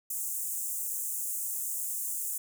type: high-pass noise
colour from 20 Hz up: pink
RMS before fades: -34 dBFS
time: 0.1-2.38 s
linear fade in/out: 5 ms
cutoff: 7100 Hz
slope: 48 dB/octave
effects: none